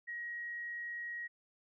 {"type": "tone", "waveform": "sine", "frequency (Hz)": 1895, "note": "A#6", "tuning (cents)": 28, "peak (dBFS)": -39, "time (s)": [0.07, 1.28], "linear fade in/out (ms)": 20, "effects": []}